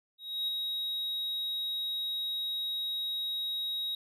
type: tone with ADSR envelope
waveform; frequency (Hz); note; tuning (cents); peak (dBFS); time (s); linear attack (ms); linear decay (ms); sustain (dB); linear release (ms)
triangle; 3800; A#7; +33; -27; 0.18-3.95; 300; 8; -3; 3
effects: none